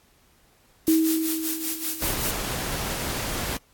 blue noise with tremolo, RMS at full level -26 dBFS, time 0.87-2.31 s, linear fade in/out 0 ms, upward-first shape sine, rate 5.2 Hz, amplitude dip 70%
sine tone with exponential decay, 320.5 Hz, E4, 49 cents flat, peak -15 dBFS, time 0.88-2.59 s, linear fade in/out 0 ms, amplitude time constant 370 ms
pink noise, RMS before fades -29 dBFS, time 2.02-3.57 s, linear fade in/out 2 ms
effects pink hiss -60 dBFS RMS until 3.73 s + AAC 64 kbps

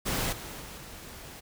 pink noise with level steps, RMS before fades -30 / -41 / -43 / -45 dBFS, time 0.05-1.41 s, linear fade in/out 20 ms, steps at 0.32 / 0.59 / 0.77 s, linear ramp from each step 10 ms, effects none

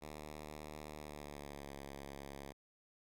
5% pulse tone with pitch glide, 75.7 to 69.82 Hz, D#2 to C#2, -47 to +13 cents, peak -36 dBFS, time 0.01-2.53 s, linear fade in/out 20 ms, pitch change -140 cents, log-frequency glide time 0.95-1.73 s, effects none

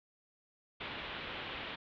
white low-pass noise, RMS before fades -43 dBFS, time 0.8-1.76 s, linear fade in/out 10 ms, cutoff 3600 Hz, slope 48 dB/octave, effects none

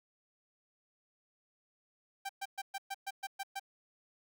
sawtooth tone bursts, 784 Hz, G5, in tune, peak -33 dBFS, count 9, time 2.25-3.597 s, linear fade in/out 10 ms, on 43 ms, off 120 ms, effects none

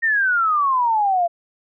sine exponential sweep, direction down, 1864.7 to 673 Hz, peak -15 dBFS, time 0.02-1.28 s, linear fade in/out 20 ms, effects none

